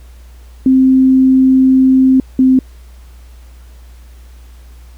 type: tone pair in turn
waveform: sine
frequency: 261.9 / 260.1 Hz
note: C4 / C4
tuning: +2 / -10 cents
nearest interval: unison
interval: 12 cents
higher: first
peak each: -5 dBFS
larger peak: neither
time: 0.66-2.2 / 2.39-2.59 s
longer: first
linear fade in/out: 2 ms
effects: added 60 Hz sine -34 dBFS peak until 4.97 s + pink hiss -49 dBFS RMS until 4.97 s